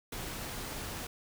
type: noise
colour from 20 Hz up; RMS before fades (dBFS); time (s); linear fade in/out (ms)
pink; -40; 0.12-1.07; 5
effects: none